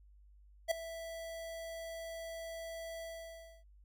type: tone with ADSR envelope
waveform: square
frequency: 659.3 Hz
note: E5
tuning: in tune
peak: -27 dBFS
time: 0.68-3.64 s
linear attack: 32 ms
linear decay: 5 ms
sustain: -16 dB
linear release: 620 ms
effects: added 50 Hz sine -58 dBFS peak until 3.84 s